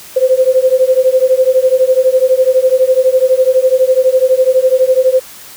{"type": "beating tone pair", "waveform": "sine", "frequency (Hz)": [511, 523], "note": ["C5", "C5"], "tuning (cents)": [-41, -1], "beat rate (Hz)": 12, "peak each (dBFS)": -10, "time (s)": [0.16, 5.2], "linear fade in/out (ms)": 10, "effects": ["white hiss -34 dBFS RMS until 5.56 s", "high-pass 60 Hz 12 dB/octave"]}